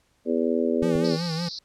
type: harmonic tone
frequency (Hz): 82.41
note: E2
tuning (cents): 0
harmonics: 3 / 4 / 5 / 6 / 7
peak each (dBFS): -25 / -28 / -26 / -29 / -30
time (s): 0.25-1.18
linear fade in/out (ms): 50
type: tone with vibrato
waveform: square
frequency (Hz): 166.9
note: E3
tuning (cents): +22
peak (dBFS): -27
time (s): 0.82-1.49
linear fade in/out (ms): 10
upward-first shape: sine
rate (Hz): 5.3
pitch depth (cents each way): 82
type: clicks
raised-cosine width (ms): 5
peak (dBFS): -23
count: 2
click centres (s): 0.825 / 0.956
type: band-pass noise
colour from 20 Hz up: pink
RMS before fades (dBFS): -36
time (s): 1.04-1.59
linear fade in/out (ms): 5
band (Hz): 4000 to 5400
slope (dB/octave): 96
effects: pink hiss -66 dBFS RMS until 1.64 s + low-pass 10000 Hz 12 dB/octave